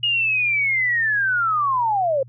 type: linear sweep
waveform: sine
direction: down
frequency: 2881 to 515 Hz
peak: -17 dBFS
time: 0.03-2.23 s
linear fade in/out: 5 ms
effects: added 120 Hz sine -41 dBFS peak until 2.28 s